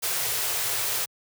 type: band-stop noise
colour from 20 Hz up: white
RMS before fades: -27 dBFS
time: 0.02-1.06 s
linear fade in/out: 20 ms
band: 160 to 340 Hz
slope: 96 dB/octave
effects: high-pass 80 Hz 12 dB/octave